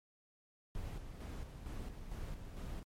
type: noise with tremolo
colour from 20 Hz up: brown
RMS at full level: -43 dBFS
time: 0.75-2.83 s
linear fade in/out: 0 ms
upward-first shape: square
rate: 2.2 Hz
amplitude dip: 45%
effects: MP3 64 kbps